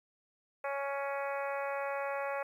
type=harmonic tone; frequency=278.5 Hz; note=C#4; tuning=8 cents sharp; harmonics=2 / 3 / 4 / 5 / 6 / 7 / 8 / 9; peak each=-36 / -40 / -42 / -44 / -46 / -47 / -48 / -49 dBFS; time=0.64-2.43 s; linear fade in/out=5 ms; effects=11-bit